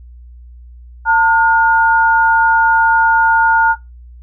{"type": "tone pair together", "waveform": "sine", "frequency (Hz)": [902, 1431.8], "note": ["A5", "F6"], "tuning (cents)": [43, 43], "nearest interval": "minor sixth", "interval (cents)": 800, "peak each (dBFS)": -10, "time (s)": [1.05, 3.76], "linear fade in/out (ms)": 50, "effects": ["noise-tail reverb RT60 0.2 s tail -22 dB re dry", "added 60 Hz sine -34 dBFS peak until 4.22 s"]}